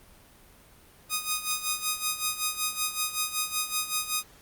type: tone with tremolo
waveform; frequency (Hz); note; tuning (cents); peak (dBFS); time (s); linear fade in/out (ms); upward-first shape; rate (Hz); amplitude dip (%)
5% pulse; 1244.5; D#6; 0; -13; 1.09-4.24; 50; sine; 5.3; 75
effects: pink hiss -55 dBFS RMS until 4.41 s + Opus 32 kbps